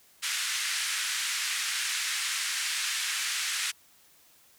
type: band-pass noise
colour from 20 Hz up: pink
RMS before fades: -31 dBFS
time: 0.22-3.72 s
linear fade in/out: 20 ms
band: 1600 to 10000 Hz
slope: 24 dB/octave
effects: white hiss -60 dBFS RMS until 4.58 s